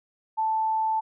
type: tone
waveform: sine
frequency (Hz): 880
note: A5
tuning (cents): 0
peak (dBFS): -22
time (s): 0.37-1.01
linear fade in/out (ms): 20
effects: none